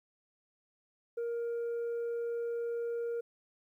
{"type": "tone", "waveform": "sine", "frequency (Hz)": 468.9, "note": "A#4", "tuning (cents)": 10, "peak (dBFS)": -30, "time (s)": [1.17, 3.21], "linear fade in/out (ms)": 10, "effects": ["tanh soft clip ceiling -32 dBFS", "12-bit"]}